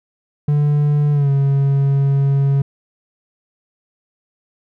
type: tone with pitch glide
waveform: triangle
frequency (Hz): 146.83 to 138.59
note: D3 to C#3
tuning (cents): 0 to 0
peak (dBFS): -10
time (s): 0.48-2.62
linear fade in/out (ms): 5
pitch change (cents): -100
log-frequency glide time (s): 1.12-1.3
effects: none